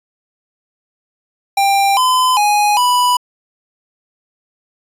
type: tone with pitch steps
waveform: square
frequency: 792 / 1017 / 831 / 987 Hz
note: G5 / C6 / G#5 / B5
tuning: +18 / -50 / +1 / -1 cents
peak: -11 dBFS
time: 1.57-3.17 s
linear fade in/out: 5 ms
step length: 400 ms
effects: resampled to 32000 Hz